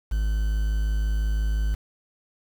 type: tone with quantisation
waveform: triangle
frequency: 52.9 Hz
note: G#1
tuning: 33 cents sharp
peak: -19 dBFS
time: 0.11-1.75 s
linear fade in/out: 10 ms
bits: 7
effects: none